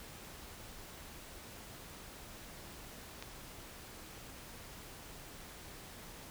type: click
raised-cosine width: 0.2 ms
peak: -26 dBFS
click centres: 3.225 s
effects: pink hiss -51 dBFS RMS until 6.3 s